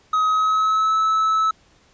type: tone with pitch glide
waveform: triangle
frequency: 1266 to 1303.1 Hz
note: D#6 to E6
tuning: +30 to -20 cents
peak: -14 dBFS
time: 0.13-1.51 s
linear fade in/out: 5 ms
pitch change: +50 cents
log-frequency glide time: 0.26-0.94 s
effects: pink hiss -56 dBFS RMS until 1.93 s + resampled to 16000 Hz